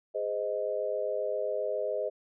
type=chord; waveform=sine; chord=Ab major; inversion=none; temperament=equal with one note detuned; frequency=415.3 / 514.9 / 622.3 Hz; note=Ab4 / C5 / Eb5; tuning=0 / -28 / 0 cents; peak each=-35 / -33 / -32 dBFS; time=0.14-2.1 s; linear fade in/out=20 ms; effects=none